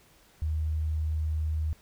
sine tone, 77.9 Hz, D#2, 3 cents sharp, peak -26 dBFS, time 0.42-1.73 s, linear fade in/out 0 ms, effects pink hiss -60 dBFS RMS until 1.81 s

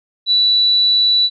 sine tone, 3951 Hz, B7, in tune, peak -10 dBFS, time 0.26-1.3 s, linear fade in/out 50 ms, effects none

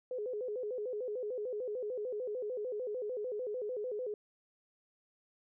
sine tone with vibrato, 460 Hz, A#4, 23 cents flat, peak -35 dBFS, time 0.11-4.14 s, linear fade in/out 2 ms, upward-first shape square, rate 6.7 Hz, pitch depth 160 cents each way, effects none

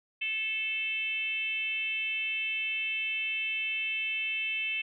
sine tone with frequency modulation, 2637 Hz, E7, in tune, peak -29 dBFS, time 0.21-4.82 s, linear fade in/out 10 ms, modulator 451 Hz, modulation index 0.79, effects none

